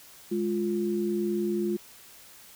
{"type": "tone pair together", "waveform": "sine", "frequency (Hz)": [208.1, 350], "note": ["G#3", "F4"], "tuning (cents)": [4, 4], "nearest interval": "major sixth", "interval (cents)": 900, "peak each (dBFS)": [-29, -27], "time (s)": [0.31, 1.77], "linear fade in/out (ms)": 10, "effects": ["white hiss -51 dBFS RMS until 2.55 s"]}